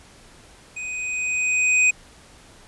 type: tone with level ramp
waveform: square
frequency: 2500 Hz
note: D#7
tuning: 8 cents sharp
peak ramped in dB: -30 to -14 dBFS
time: 0.76-1.91 s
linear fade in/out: 10 ms
effects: pink hiss -49 dBFS RMS until 2.67 s + resampled to 24000 Hz